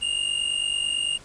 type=tone pair together; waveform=square; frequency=2803 / 2852 Hz; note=F7 / F7; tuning=+6 / +36 cents; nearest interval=unison; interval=30 cents; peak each=-27 dBFS; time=0.01-1.18 s; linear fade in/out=20 ms; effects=pink hiss -48 dBFS RMS until 1.24 s + resampled to 22050 Hz